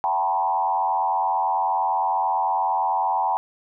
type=tone with frequency modulation; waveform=sine; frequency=863 Hz; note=A5; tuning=34 cents flat; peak=-19 dBFS; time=0.04-3.37 s; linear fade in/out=0 ms; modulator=88.9 Hz; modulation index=1.5; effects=none